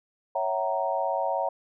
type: chord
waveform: sine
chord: F# dominant seventh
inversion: second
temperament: equal with one note detuned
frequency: 554.4 / 659.3 / 755.5 / 932.3 Hz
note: C#5 / E5 / F#5 / A#5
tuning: 0 / 0 / +36 / 0 cents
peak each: -30 dBFS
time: 0.35-1.49 s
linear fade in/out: 5 ms
effects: none